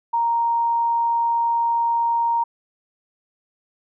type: tone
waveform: sine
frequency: 932.3 Hz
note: A#5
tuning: in tune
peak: -17 dBFS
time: 0.13-2.44 s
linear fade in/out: 10 ms
effects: none